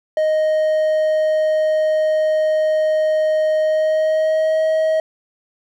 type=tone with pitch glide; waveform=triangle; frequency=622.3 to 633.2 Hz; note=D#5 to D#5; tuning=0 to +30 cents; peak=-12 dBFS; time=0.17-5 s; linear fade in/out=2 ms; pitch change=+30 cents; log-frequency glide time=3.6-4.63 s; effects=none